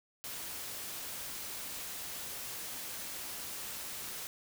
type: noise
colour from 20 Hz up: white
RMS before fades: -42 dBFS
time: 0.24-4.27 s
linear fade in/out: 0 ms
effects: none